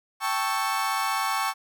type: chord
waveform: 35% pulse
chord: A dominant seventh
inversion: third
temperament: equal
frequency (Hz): 784 / 880 / 1108.7 / 1318.5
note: G5 / A5 / C#6 / E6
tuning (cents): 0 / 0 / 0 / 0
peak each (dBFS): -29 / -29 / -26 / -31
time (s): 0.2-1.54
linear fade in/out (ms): 50
effects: none